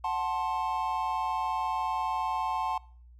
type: chord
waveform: triangle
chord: F# diminished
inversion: none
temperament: equal with one note detuned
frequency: 740 / 880 / 1054.4 Hz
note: F#5 / A5 / C6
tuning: 0 / 0 / +13 cents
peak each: -32 / -29 / -31 dBFS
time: 0.04-2.78 s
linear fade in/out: 5 ms
effects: noise-tail reverb RT60 0.5 s tail -23 dB re dry + added 60 Hz sine -50 dBFS peak until 3.19 s